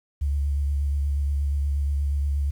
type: tone with vibrato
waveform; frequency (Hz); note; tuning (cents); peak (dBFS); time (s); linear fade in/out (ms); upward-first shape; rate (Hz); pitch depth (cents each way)
sine; 71; C#2; +42; -21; 0.21-2.51; 10; sine; 8.4; 29
effects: 9-bit